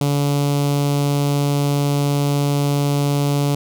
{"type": "tone with notch filter", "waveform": "sawtooth", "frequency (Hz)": 143, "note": "D3", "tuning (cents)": -46, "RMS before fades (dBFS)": -18, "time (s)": [0.01, 3.55], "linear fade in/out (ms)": 2, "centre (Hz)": 1700, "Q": 1, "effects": []}